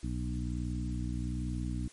harmonic tone with a mistuned harmonic, 61.2 Hz, B1, 15 cents flat, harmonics 1 / 2 / 3 / 4 / 5, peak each -35 / -38 / -40 / -41 / -42 dBFS, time 0.03-1.88 s, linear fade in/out 5 ms, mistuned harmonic 1, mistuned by +51 cents, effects white hiss -57 dBFS RMS until 1.92 s + MP3 48 kbps

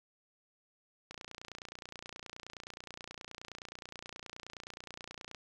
click train, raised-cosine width 0.2 ms, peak -27 dBFS, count 126, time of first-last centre 1.11-5.347 s, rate 29.5 Hz, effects none

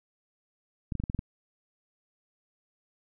clicks, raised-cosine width 5 ms, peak -19 dBFS, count 7, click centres 0.922 / 0.953 / 1 / 1.038 / 1.099 / 1.147 / 1.191 s, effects none

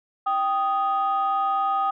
sine tone pair together, 784 / 1244.5 Hz, G5 / D#6, 0 / 0 cents, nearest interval minor sixth, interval 800 cents, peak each -22 / -22 dBFS, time 0.26-1.91 s, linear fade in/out 10 ms, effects tanh soft clip ceiling -15 dBFS

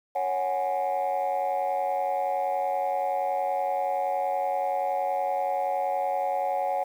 sine chord, C# suspended fourth, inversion none, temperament equal, 554.4 / 740 / 830.6 Hz, C#5 / F#5 / G#5, 0 / 0 / 0 cents, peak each -28 / -26 / -28 dBFS, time 0.15-6.84 s, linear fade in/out 10 ms, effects tanh soft clip ceiling -20 dBFS + 9-bit

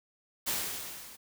white noise with level ramp, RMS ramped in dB -30 to -50 dBFS, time 0.46-1.17 s, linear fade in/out 20 ms, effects none

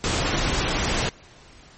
pink noise, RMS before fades -23 dBFS, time 0.04-1.09 s, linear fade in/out 0 ms, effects pink hiss -49 dBFS RMS until 1.77 s + MP3 32 kbps

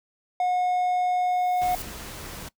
triangle tone, 725 Hz, F#5, 35 cents flat, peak -19 dBFS, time 0.4-1.75 s, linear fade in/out 2 ms
blue noise with exponential growth, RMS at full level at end -35 dBFS, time 1.08-1.82 s, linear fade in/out 1 ms, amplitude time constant 160 ms
pink noise, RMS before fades -38 dBFS, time 1.61-2.49 s, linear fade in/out 10 ms
effects noise-tail reverb RT60 0.1 s tail -20 dB re dry

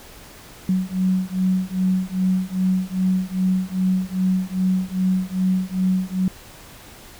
sine beating tone pair, 185 / 187.5 Hz, F#3 / F#3, 0 / +23 cents, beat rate 2.5 Hz, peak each -21 dBFS, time 0.69-6.28 s, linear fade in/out 2 ms, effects pink hiss -43 dBFS RMS until 7.19 s

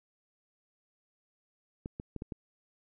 clicks, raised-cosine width 3 ms, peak -25 dBFS, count 5, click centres 1.859 / 1.999 / 2.163 / 2.221 / 2.322 s, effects none

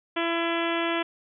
harmonic tone, 335.6 Hz, E4, 31 cents sharp, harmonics 1 / 2 / 3 / 4 / 5 / 6 / 7 / 8 / 9 / 10, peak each -28 / -31 / -33 / -34 / -35 / -36 / -36 / -37 / -38 / -38 dBFS, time 0.16-1.03 s, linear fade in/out 10 ms, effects none

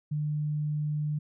sine tone, 150 Hz, D3, 37 cents sharp, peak -27 dBFS, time 0.11-1.19 s, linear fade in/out 10 ms, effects none

